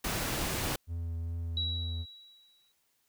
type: noise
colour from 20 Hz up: pink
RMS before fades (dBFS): -33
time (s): 0.04-0.76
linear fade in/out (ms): 5
type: tone with vibrato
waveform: triangle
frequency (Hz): 83.7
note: E2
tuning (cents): +27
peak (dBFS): -31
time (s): 0.87-2.06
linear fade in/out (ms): 50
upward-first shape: triangle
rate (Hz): 2.5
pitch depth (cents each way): 19
type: tone with exponential decay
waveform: sine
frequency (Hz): 3895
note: B7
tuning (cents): -25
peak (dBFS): -29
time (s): 1.57-2.72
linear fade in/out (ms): 2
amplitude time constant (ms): 250
effects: white hiss -74 dBFS RMS until 3.08 s